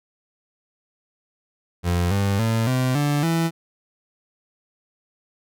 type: tone with pitch steps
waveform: 30% pulse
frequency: 87.6 / 99.47 / 112.95 / 128.25 / 145.63 / 165.37 Hz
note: F2 / G2 / A2 / C3 / D3 / E3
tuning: +6 / +26 / +46 / -34 / -14 / +6 cents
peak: -16 dBFS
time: 1.83-3.51 s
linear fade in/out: 50 ms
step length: 280 ms
effects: none